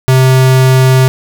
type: tone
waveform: square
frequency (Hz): 130.4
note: C3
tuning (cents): -5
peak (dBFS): -5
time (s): 0.08-1.08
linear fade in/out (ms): 0
effects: none